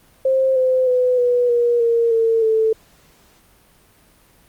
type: tone with pitch steps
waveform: sine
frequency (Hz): 528 / 514.7 / 501.8 / 489.2 / 477 / 465 / 453.3 / 441.9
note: C5 / C5 / B4 / B4 / A#4 / A#4 / A#4 / A4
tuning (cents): +16 / -29 / +28 / -16 / +40 / -4 / -48 / +7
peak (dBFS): -13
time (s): 0.25-2.73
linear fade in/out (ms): 5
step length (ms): 310
effects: pink hiss -53 dBFS RMS until 4.48 s + Opus 32 kbps